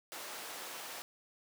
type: high-pass noise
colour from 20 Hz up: pink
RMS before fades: -45 dBFS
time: 0.12-1.02 s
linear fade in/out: 0 ms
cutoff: 540 Hz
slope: 12 dB/octave
effects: none